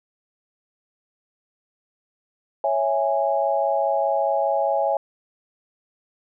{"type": "chord", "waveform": "sine", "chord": "C# minor", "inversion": "none", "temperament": "equal with one note detuned", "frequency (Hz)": [554.4, 659.3, 827.3], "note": ["C#5", "E5", "G#5"], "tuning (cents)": [0, 0, -7], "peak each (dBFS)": -23, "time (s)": [2.64, 4.97], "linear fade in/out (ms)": 2, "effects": []}